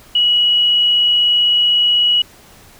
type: tone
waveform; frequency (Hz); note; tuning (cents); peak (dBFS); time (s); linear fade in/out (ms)
sine; 2919; F#7; -24; -10; 0.15-2.22; 5
effects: pink hiss -44 dBFS RMS until 2.79 s